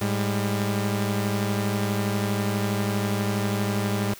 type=tone pair together; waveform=sawtooth; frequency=106.1 / 199.86 Hz; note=G#2 / G3; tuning=+38 / +34 cents; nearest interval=major seventh; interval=1096 cents; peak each=-22 dBFS; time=0.01-4.14 s; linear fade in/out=5 ms; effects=white hiss -45 dBFS RMS until 4.19 s